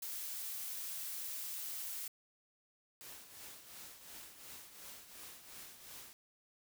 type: noise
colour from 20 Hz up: blue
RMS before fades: -43 dBFS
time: 0.02-2.08 s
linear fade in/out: 5 ms
type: noise with tremolo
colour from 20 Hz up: white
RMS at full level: -50 dBFS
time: 3.01-6.13 s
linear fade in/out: 0 ms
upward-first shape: triangle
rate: 2.8 Hz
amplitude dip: 65%
effects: none